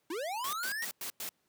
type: linear sweep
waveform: square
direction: up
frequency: 296.3 to 1922 Hz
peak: -35 dBFS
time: 0.1-0.85 s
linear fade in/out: 5 ms
type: noise bursts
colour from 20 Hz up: white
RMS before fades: -39 dBFS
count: 5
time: 0.44-1.291 s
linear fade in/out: 2 ms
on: 91 ms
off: 99 ms
effects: pink hiss -75 dBFS RMS until 1.48 s + high-pass 150 Hz 12 dB/octave